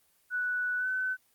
sine tone with pitch glide, 1480 to 1514.6 Hz, F#6 to F#6, 0 to +40 cents, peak -28 dBFS, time 0.3-1.17 s, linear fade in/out 50 ms, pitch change +40 cents, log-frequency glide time 0.78-0.87 s, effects white hiss -68 dBFS RMS until 1.34 s + Opus 24 kbps

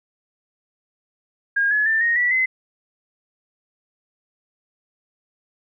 sine tone with pitch steps, 1624 / 1700.8 / 1781.2 / 1865.5 / 1953.7 / 2046 Hz, G#6 / G#6 / A6 / A#6 / B6 / C7, -39 / +41 / +21 / +1 / -19 / -39 cents, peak -16 dBFS, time 1.56-2.46 s, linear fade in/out 10 ms, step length 150 ms, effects none

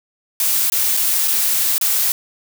blue noise with dropouts, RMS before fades -17 dBFS, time 0.4-2.12 s, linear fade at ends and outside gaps 1 ms, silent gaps 0.7-0.721 / 0.968-0.972 / 1.276-1.28 / 1.781-1.812 s, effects none

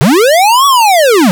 square linear two-way sweep, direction up then down, 116.9 to 1147 to 166.5 Hz, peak -5 dBFS, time 0.01-1.31 s, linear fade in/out 0 ms, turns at 0.66 s, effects none

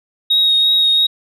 sine tone with vibrato, 3762 Hz, A#7, 15 cents sharp, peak -9 dBFS, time 0.3-1.07 s, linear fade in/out 10 ms, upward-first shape triangle, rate 2.9 Hz, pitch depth 18 cents each way, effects tanh soft clip ceiling -6 dBFS

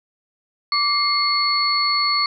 sine tone cluster, 1164 / 2123 / 4407 Hz, D6 / C7 / C#8, -16 / +25 / -11 cents, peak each -21 / -24 / -19 dBFS, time 0.72-2.26 s, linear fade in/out 2 ms, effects none

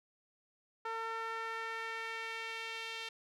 sawtooth tone with band-pass filter sweep, 451.9 Hz, A4, 46 cents sharp, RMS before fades -41 dBFS, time 0.85-3.09 s, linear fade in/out 5 ms, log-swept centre 1200 to 3100 Hz, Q 1.8, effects none

